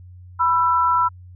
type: tone pair together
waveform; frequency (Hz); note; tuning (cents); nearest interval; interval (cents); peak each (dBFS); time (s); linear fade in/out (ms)
sine; 987.8 / 1335.7; B5 / E6; 0 / +22; perfect fourth; 522; -17 / -18; 0.39-1.09; 20
effects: added 90 Hz sine -39 dBFS peak until 1.35 s